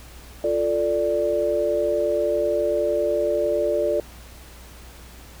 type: chord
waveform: sine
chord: D minor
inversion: first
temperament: equal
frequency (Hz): 349.2 / 440 / 587.3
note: F4 / A4 / D5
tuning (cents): 0 / 0 / 0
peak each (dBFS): -26 / -25 / -21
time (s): 0.44-4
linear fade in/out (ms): 2
effects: added 60 Hz sine -43 dBFS peak until 5.4 s + pink hiss -46 dBFS RMS until 5.4 s